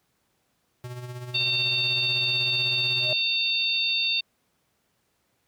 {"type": "tone with tremolo", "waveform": "square", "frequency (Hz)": 123.47, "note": "B2", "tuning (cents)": 0, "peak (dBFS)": -33, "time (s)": [0.84, 3.13], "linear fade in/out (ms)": 0, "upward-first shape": "sine", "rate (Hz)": 16, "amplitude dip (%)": 50}
{"type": "harmonic tone", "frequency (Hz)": 907, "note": "A#5", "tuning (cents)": -48, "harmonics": [3, 4, 5], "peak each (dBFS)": [-26, -26, -28], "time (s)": [1.34, 4.21], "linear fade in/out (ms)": 10}
{"type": "tone with exponential growth", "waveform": "sine", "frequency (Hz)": 619, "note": "D#5", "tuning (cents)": -9, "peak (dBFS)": -26, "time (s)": [2.84, 3.13], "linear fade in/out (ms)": 1, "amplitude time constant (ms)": 61}
{"effects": ["pink hiss -71 dBFS RMS until 5.47 s", "high-pass 80 Hz 12 dB/octave"]}